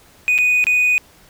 triangle tone with dropouts, 2482 Hz, D#7, 5 cents flat, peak -10 dBFS, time 0.28-0.98 s, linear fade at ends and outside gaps 0 ms, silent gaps 0.38-0.386 / 0.641-0.668 s, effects tanh soft clip ceiling -6 dBFS + pink hiss -49 dBFS RMS until 1.29 s

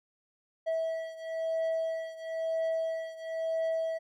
triangle beating tone pair, 650 / 651 Hz, E5 / E5, -24 / -22 cents, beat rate 1 Hz, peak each -30 / -33 dBFS, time 0.66-3.99 s, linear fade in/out 20 ms, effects none

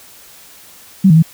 sine tone with pitch steps, 192 / 158.5 / 162.7 Hz, G3 / D#3 / E3, -36 / +32 / -22 cents, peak -4 dBFS, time 1.04-1.226 s, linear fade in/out 10 ms, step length 62 ms, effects white hiss -41 dBFS RMS until 1.33 s

